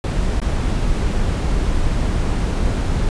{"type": "noise with dropouts", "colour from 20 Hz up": "brown", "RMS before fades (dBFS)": -18, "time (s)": [0.04, 3.09], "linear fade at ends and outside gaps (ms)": 1, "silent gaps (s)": [0.401, 0.417], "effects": ["resampled to 22050 Hz"]}